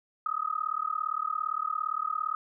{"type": "tone with amplitude modulation", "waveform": "sine", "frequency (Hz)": 1257, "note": "D#6", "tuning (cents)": 17, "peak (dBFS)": -24, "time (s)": [0.26, 2.35], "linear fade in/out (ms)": 2, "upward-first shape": "sine", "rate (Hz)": 37.5, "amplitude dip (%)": 100, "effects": []}